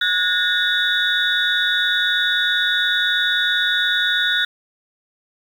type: tone cluster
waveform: sine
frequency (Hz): 1455 / 1648 / 1818 / 3494 / 3777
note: F#6 / G#6 / A#6 / A7 / A#7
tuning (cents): -29 / -14 / -44 / -13 / +22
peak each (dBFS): -19 / -26 / -26 / -22 / -22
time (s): 0.01-4.45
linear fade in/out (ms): 5
effects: tanh soft clip ceiling -5 dBFS + 7-bit